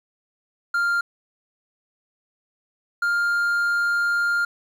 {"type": "tone pair in turn", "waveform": "triangle", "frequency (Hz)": [1396.9, 1402.9], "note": ["F6", "F6"], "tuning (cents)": [0, 7], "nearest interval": "unison", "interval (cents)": 7, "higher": "second", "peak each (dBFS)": -17, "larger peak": "neither", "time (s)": [[0.74, 1.01], [3.02, 4.45]], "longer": "second", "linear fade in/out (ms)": 5, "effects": ["9-bit"]}